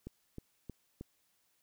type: click train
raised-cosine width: 3 ms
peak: -30 dBFS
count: 4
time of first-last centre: 0.07-1.01 s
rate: 3.19 Hz
effects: white hiss -75 dBFS RMS until 1.62 s